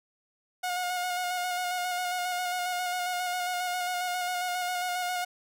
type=tone with vibrato; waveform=sawtooth; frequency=721 Hz; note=F#5; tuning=45 cents flat; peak=-25 dBFS; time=0.63-5.25 s; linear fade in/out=10 ms; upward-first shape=square; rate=7.4 Hz; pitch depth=20 cents each way; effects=none